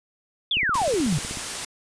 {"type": "exponential sweep", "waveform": "sine", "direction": "down", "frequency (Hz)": [3600, 134], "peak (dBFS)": -20, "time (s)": [0.51, 1.18], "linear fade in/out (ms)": 2}
{"type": "click train", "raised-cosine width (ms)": 3, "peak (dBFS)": -22, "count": 14, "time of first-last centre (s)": [0.57, 1.372], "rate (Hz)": 16.2}
{"type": "noise", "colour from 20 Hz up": "white", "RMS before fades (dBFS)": -30, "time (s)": [0.74, 1.65], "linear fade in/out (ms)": 5}
{"effects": ["resampled to 22050 Hz"]}